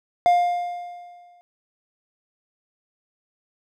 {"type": "tone with exponential decay", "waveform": "triangle", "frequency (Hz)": 705, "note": "F5", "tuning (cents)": 16, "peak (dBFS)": -10, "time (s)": [0.26, 1.41], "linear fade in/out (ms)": 0, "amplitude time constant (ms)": 250, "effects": []}